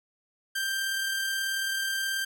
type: tone with amplitude modulation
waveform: sawtooth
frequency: 1577 Hz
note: G6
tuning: 10 cents sharp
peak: -23 dBFS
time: 0.55-2.25 s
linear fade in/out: 10 ms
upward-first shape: sine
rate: 38.5 Hz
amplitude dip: 25%
effects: none